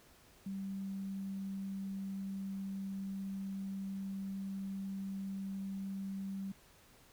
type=tone with quantisation; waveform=sine; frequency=194.5 Hz; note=G3; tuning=13 cents flat; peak=-38 dBFS; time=0.46-6.52 s; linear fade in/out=5 ms; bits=11; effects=pink hiss -63 dBFS RMS until 7.12 s